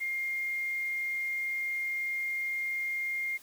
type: tone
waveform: sine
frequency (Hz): 2121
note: C7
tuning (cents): +23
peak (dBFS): -30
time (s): 0-3.38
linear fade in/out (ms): 20
effects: white hiss -55 dBFS RMS until 3.42 s